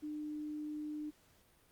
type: tone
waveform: sine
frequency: 301.4 Hz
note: D4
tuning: 45 cents sharp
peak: -39 dBFS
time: 0.02-1.11 s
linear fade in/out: 20 ms
effects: pink hiss -68 dBFS RMS until 1.71 s + Opus 48 kbps